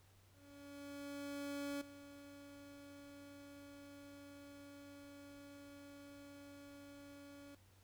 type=tone with ADSR envelope; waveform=30% pulse; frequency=283.6 Hz; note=C#4; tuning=40 cents sharp; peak=-38 dBFS; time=0.31-7.55 s; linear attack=1500 ms; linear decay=7 ms; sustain=-14 dB; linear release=3 ms; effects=added 95 Hz sine -67 dBFS peak until 7.83 s + pink hiss -71 dBFS RMS until 7.83 s